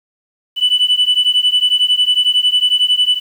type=beating tone pair; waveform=sine; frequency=2975 / 2986 Hz; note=F#7 / F#7; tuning=+9 / +15 cents; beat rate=11 Hz; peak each=-12 dBFS; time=0.56-3.2 s; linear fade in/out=50 ms; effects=tanh soft clip ceiling -6 dBFS + 7-bit